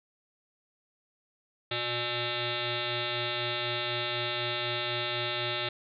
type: tone with frequency modulation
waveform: sine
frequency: 2042 Hz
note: C7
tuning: 43 cents flat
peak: -29 dBFS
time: 1.71-5.69 s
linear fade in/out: 5 ms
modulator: 240 Hz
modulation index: 7.9
effects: none